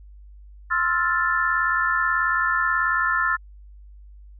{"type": "chord", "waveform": "sine", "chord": "F major seventh", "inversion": "second", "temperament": "equal with one note detuned", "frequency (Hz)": [1052, 1318.5, 1396.9, 1760], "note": ["C6", "E6", "F6", "A6"], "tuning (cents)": [9, 0, 0, 0], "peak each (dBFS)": [-27, -25, -24, -23], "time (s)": [0.7, 3.37], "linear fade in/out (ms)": 20, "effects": ["added 50 Hz sine -42 dBFS peak until 4.39 s"]}